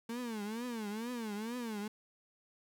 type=tone with vibrato; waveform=35% pulse; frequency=225 Hz; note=A3; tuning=39 cents sharp; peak=-36 dBFS; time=0.09-1.88 s; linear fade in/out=5 ms; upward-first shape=triangle; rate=2.2 Hz; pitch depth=200 cents each way; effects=none